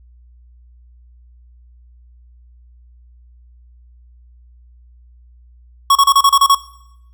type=tone bursts; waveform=square; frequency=1108.7 Hz; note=C#6; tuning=in tune; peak=-8 dBFS; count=8; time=5.9-6.549 s; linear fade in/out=5 ms; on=54 ms; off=31 ms; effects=noise-tail reverb RT60 0.8 s tail -18 dB re dry + added 60 Hz sine -43 dBFS peak until 7.13 s